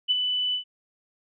sine tone with ADSR envelope, 2989 Hz, F#7, 17 cents sharp, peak -17 dBFS, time 0.08-0.64 s, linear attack 29 ms, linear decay 26 ms, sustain -6 dB, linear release 100 ms, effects none

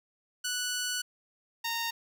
10% pulse tone pair in turn, 1480 / 923.7 Hz, F#6 / A#5, 0 / -16 cents, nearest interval minor sixth, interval 816 cents, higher first, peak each -22 / -22 dBFS, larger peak neither, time 0.44-1.02 / 1.64-1.91 s, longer first, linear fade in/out 10 ms, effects none

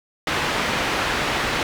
white low-pass noise, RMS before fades -23 dBFS, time 0.27-1.63 s, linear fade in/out 2 ms, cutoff 2400 Hz, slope 12 dB/octave, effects none

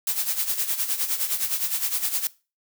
blue noise with tremolo, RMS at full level -23 dBFS, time 0.07-2.27 s, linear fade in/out 2 ms, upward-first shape sine, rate 9.7 Hz, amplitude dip 70%, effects noise-tail reverb RT60 0.3 s tail -20 dB re dry

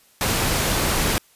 pink noise, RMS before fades -21 dBFS, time 0.21-1.18 s, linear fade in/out 0 ms, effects white hiss -56 dBFS RMS until 1.35 s + resampled to 32000 Hz

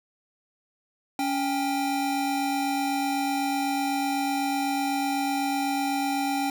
square tone pair together, 280 / 792 Hz, C#4 / G5, +18 / +18 cents, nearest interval octave + tritone, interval 1800 cents, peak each -28 dBFS, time 1.19-6.5 s, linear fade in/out 2 ms, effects none

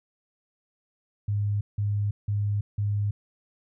sine tone bursts, 102.8 Hz, G#2, 17 cents flat, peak -23 dBFS, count 4, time 1.28-3.11 s, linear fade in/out 5 ms, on 330 ms, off 170 ms, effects none

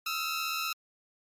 15% pulse tone pair together, 1279.9 / 1356 Hz, D#6 / E6, +49 / +49 cents, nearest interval minor second, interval 100 cents, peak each -27 dBFS, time 0.06-0.73 s, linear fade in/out 5 ms, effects MP3 96 kbps

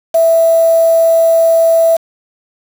sine tone with quantisation, 659.3 Hz, E5, in tune, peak -6 dBFS, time 0.14-1.97 s, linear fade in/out 10 ms, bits 4, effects none

